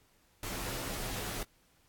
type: noise with comb filter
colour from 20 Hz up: pink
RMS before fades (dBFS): -38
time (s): 0.43-1.43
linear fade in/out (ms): 2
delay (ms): 13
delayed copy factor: -0.7
effects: pink hiss -68 dBFS RMS until 1.88 s + AAC 64 kbps